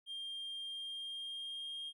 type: tone with pitch glide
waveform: triangle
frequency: 3200 to 3226 Hz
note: G7 to G7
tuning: +35 to +49 cents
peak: -39 dBFS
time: 0.06-1.93 s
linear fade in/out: 50 ms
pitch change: +14 cents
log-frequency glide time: 0.62-1.82 s
effects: tanh soft clip ceiling -35 dBFS